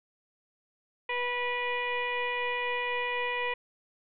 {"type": "tone with frequency modulation", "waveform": "sine", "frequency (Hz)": 1466, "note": "F#6", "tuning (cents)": -16, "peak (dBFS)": -28, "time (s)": [1.09, 3.54], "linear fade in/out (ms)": 5, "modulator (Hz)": 488, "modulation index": 2.5, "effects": []}